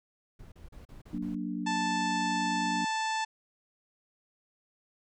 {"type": "noise bursts", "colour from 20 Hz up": "brown", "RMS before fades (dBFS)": -48, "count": 6, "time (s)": [0.39, 1.35], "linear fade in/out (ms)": 5, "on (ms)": 130, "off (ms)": 36}
{"type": "chord", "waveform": "sine", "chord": "Gb augmented", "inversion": "none", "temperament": "equal with one note detuned", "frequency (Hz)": [185, 234.6, 293.7], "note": ["Gb3", "Bb3", "D4"], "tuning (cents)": [0, 11, 0], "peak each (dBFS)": -36, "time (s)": [1.13, 2.85], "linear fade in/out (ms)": 5}
{"type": "harmonic tone", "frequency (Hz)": 880, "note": "A5", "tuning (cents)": 0, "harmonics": [1, 2, 3, 4, 5, 6, 7, 8, 9], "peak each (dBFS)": [-30, -36, -40, -42, -44, -46, -47, -48, -49], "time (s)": [1.66, 3.25], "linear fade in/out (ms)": 10}
{"effects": []}